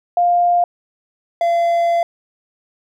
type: tone pair in turn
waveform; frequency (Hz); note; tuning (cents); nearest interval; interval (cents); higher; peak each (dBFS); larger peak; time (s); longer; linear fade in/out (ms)
sine / triangle; 702 / 683.2; F5 / F5; +9 / -38; unison; 47; first; -11; neither; 0.17-0.64 / 1.41-2.03; second; 2
effects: none